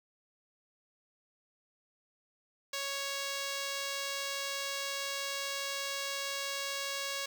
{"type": "tone", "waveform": "5% pulse", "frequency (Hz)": 554.4, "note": "C#5", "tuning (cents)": 0, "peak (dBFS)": -23, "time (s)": [2.73, 7.26], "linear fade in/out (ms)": 5, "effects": []}